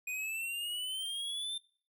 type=exponential sweep; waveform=square; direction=up; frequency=2471 to 3600 Hz; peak=-36 dBFS; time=0.07-1.58 s; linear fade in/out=5 ms; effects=noise-tail reverb RT60 0.5 s tail -23 dB re dry